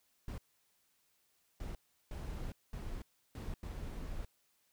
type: noise bursts at uneven times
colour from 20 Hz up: brown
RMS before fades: -42 dBFS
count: 6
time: 0.28-0.38 / 1.6-1.75 / 2.11-2.52 / 2.73-3.02 / 3.35-3.54 / 3.63-4.25 s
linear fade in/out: 2 ms
effects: white hiss -75 dBFS RMS until 4.72 s